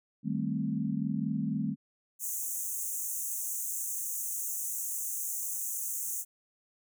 sine chord, A half-diminished seventh, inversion second, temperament equal, 155.56 / 196 / 220 / 261.6 Hz, Eb3 / G3 / A3 / C4, 0 / 0 / 0 / 0 cents, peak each -35 / -34 / -33 / -36 dBFS, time 0.23-1.76 s, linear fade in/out 50 ms
pink high-pass noise, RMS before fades -35 dBFS, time 2.19-6.25 s, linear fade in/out 50 ms, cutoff 6200 Hz, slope 96 dB/octave
effects none

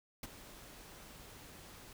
pink noise with ADSR envelope, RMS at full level -41 dBFS, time 0.23-1.93 s, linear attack 4 ms, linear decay 28 ms, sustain -13 dB, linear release 3 ms, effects none

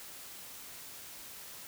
silence, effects white hiss -48 dBFS RMS until 1.67 s

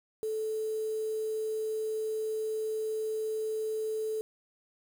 sine tone with quantisation, 435.8 Hz, A4, 17 cents flat, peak -30 dBFS, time 0.23-4.21 s, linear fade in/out 0 ms, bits 8, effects none

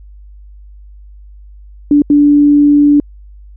sine tone bursts at uneven times, 290.8 Hz, D4, 17 cents flat, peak -4 dBFS, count 2, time 1.91-2.02 / 2.1-3 s, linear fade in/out 2 ms, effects added 50 Hz sine -33 dBFS peak until 3.56 s

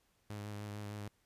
sawtooth tone with vibrato, 103.83 Hz, G#2, in tune, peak -38 dBFS, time 0.3-1.08 s, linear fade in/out 0 ms, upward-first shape sine, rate 6.6 Hz, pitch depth 22 cents each way, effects pink hiss -75 dBFS RMS until 1.25 s + resampled to 32000 Hz

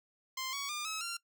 10% pulse tone with pitch steps, 1046.5 / 1121.6 / 1202.1 / 1288.4 / 1380.9 Hz, C6 / C#6 / D6 / E6 / F6, 0 / +20 / +40 / -40 / -20 cents, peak -28 dBFS, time 0.37-1.17 s, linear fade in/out 5 ms, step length 160 ms, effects noise-tail reverb RT60 0.1 s tail -20 dB re dry

